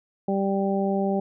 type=harmonic tone; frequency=196 Hz; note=G3; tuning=in tune; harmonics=1 / 2 / 3 / 4; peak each=-24 / -27 / -29 / -30 dBFS; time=0.28-1.2 s; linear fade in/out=5 ms; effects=none